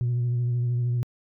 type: tone with vibrato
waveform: sine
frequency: 121.4 Hz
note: B2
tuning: 29 cents flat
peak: -20 dBFS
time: 0.01-1.03 s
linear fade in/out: 0 ms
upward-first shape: sine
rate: 13 Hz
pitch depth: 25 cents each way
effects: tanh soft clip ceiling -20 dBFS